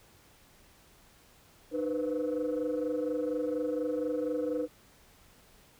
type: tone cluster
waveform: sine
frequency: 303.9 / 486.8 / 511 Hz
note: D#4 / B4 / C5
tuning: -41 / -25 / -41 cents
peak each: -32 / -31 / -34 dBFS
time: 1.71-4.68 s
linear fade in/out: 50 ms
effects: tanh soft clip ceiling -24 dBFS + pink hiss -60 dBFS RMS until 5.79 s